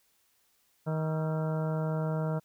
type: harmonic tone with a mistuned harmonic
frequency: 157.6 Hz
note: D#3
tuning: 23 cents sharp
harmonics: 1 / 2 / 3 / 4 / 5 / 6 / 7 / 8 / 9 / 10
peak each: -29 / -43 / -38 / -37 / -48 / -44 / -52 / -52 / -45 / -55 dBFS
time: 0.86-2.4 s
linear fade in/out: 20 ms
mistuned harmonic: 9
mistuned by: -62 cents
effects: white hiss -70 dBFS RMS until 2.44 s